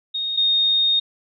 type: tone pair in turn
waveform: sine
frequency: 3717 / 3699 Hz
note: A#7 / A#7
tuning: -6 / -14 cents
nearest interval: unison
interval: 8 cents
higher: first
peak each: -22 / -15 dBFS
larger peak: second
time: 0.14-0.37 / 0.37-1 s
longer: second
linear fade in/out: 10 ms
effects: none